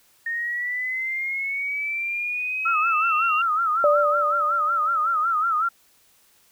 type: linear sweep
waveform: sine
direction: up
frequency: 1837 to 2775 Hz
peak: -24 dBFS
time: 0.26-3.42 s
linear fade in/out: 5 ms
type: tone with vibrato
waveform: sine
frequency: 1300 Hz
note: E6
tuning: 24 cents flat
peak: -19 dBFS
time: 2.65-5.69 s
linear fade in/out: 10 ms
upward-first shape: sine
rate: 5.4 Hz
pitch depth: 110 cents each way
type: tone with exponential decay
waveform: sine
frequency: 587 Hz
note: D5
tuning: 1 cent flat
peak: -14 dBFS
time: 3.84-5.27 s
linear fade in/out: 1 ms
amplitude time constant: 310 ms
effects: white hiss -59 dBFS RMS until 6.51 s